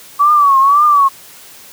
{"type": "tone with vibrato", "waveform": "sine", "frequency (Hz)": 1137, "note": "C#6", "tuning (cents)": 44, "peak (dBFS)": -6, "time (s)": [0.19, 1.09], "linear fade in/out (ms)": 20, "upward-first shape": "triangle", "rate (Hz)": 1.9, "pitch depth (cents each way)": 120, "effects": ["white hiss -38 dBFS RMS until 1.72 s", "high-pass 80 Hz 12 dB/octave"]}